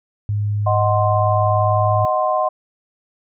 sine tone with pitch glide, 103.7 to 104.78 Hz, G#2 to G#2, -2 to +16 cents, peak -17 dBFS, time 0.29-2.05 s, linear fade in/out 0 ms, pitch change +18 cents, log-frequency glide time 1.63-1.92 s
sine chord, C diminished, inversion first, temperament equal, 622.3 / 740 / 1046.5 Hz, Eb5 / Gb5 / C6, 0 / 0 / 0 cents, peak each -19 / -20 / -20 dBFS, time 0.66-2.49 s, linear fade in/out 10 ms
effects none

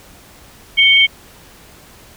sine tone pair together, 2225 / 3147 Hz, C#7 / G7, +6 / +6 cents, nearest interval tritone, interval 600 cents, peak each -10 dBFS, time 0.77-1.07 s, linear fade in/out 20 ms, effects pink hiss -43 dBFS RMS until 2.16 s

